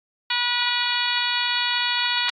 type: harmonic tone with a mistuned harmonic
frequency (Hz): 485.4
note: B4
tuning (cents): -30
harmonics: 2 / 3 / 4 / 5 / 6 / 7 / 8 / 9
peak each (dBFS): -29 / -29 / -29 / -29 / -29 / -29 / -29 / -29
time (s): 0.3-2.3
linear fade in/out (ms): 5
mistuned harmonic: 8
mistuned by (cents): -30
effects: AAC 32 kbps